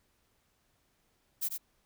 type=noise with echo; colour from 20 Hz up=violet; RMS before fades=-32 dBFS; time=1.41-1.49 s; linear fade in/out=20 ms; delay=92 ms; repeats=1; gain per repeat=-5 dB; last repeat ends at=1.582 s; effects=pink hiss -73 dBFS RMS until 1.85 s